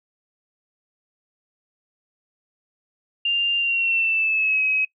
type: tone with pitch glide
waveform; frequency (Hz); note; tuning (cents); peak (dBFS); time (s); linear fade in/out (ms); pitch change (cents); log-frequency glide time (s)
sine; 2794 to 2547; F7 to D#7; 0 to +40; -18; 3.25-4.85; 5; -160; 3.57-4.62
effects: noise-tail reverb RT60 0.1 s tail -21 dB re dry